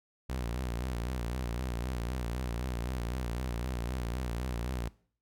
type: tone with vibrato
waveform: sawtooth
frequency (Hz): 60.9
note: B1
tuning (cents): -24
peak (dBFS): -29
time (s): 0.29-4.89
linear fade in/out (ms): 10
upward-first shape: sine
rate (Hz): 3.9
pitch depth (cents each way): 110
effects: noise-tail reverb RT60 0.5 s tail -21 dB re dry